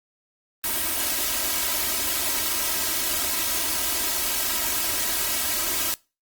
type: noise with comb filter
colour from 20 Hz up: white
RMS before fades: -25 dBFS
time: 0.64-5.94 s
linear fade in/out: 0 ms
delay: 3.1 ms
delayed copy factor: +1
effects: noise-tail reverb RT60 0.3 s tail -24 dB re dry + Opus 32 kbps